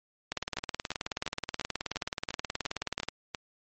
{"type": "two click trains", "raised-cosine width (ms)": 0.2, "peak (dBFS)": [-16, -14], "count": [9, 53], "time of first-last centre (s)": [[0.57, 3.348], [0.32, 3.086]], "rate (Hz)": [2.88, 18.8], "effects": ["MP3 32 kbps"]}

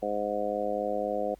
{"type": "harmonic tone", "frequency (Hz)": 103.8, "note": "G#2", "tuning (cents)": 0, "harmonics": [2, 3, 4, 5, 6, 7], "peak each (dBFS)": [-39, -38, -37, -31, -34, -34], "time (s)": [0.02, 1.35], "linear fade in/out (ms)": 10, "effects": ["added 50 Hz sine -54 dBFS peak until 1.39 s", "pink hiss -64 dBFS RMS until 1.39 s"]}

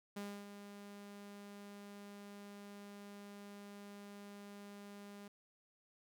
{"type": "tone with ADSR envelope", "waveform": "sawtooth", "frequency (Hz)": 202.7, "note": "G#3", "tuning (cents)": -42, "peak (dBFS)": -38, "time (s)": [0.16, 5.28], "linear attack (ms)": 9, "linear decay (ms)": 280, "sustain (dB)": -9, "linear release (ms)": 4, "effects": []}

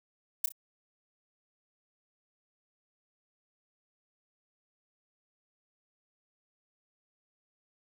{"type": "noise with echo", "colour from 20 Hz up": "violet", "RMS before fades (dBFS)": -26, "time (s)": [0.44, 0.46], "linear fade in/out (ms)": 5, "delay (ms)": 31, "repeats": 2, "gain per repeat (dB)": -10, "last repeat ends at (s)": 0.522, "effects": []}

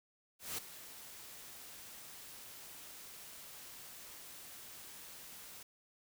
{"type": "noise with ADSR envelope", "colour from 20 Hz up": "white", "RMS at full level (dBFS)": -39, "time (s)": [0.39, 5.63], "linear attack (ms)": 190, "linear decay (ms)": 9, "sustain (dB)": -13, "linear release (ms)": 4, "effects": []}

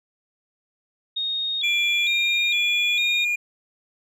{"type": "tone with vibrato", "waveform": "sine", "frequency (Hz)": 3559, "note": "A7", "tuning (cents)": 19, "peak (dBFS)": -23, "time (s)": [1.16, 3.25], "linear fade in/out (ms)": 10, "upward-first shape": "square", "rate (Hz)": 1.1, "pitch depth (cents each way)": 75}
{"type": "tone with pitch glide", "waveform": "triangle", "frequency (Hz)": [2380, 2424], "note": ["D7", "D#7"], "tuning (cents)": [22, -46], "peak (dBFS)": -19, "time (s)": [1.63, 3.36], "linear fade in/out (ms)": 10, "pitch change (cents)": 32, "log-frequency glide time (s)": [1.84, 3.1]}
{"effects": []}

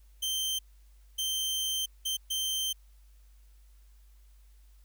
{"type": "tone bursts at uneven times", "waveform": "sawtooth", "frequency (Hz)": 3124, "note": "G7", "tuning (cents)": -7, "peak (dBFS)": -26, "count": 4, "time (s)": [[0.22, 0.59], [1.18, 1.86], [2.05, 2.17], [2.3, 2.73]], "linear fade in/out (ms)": 10, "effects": ["added 50 Hz sine -54 dBFS peak until 4.84 s", "white hiss -70 dBFS RMS until 4.84 s"]}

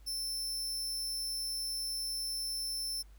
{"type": "tone", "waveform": "sawtooth", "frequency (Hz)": 5330, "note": "E8", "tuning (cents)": 18, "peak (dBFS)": -32, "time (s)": [0.06, 3.03], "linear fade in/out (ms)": 20, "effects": ["added 50 Hz sine -52 dBFS peak until 3.18 s", "pink hiss -68 dBFS RMS until 3.18 s"]}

